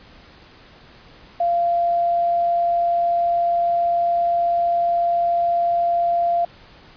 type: tone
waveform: sine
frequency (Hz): 690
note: F5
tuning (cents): -21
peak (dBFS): -16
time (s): 1.4-6.45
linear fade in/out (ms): 5
effects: pink hiss -47 dBFS RMS until 6.96 s + resampled to 11025 Hz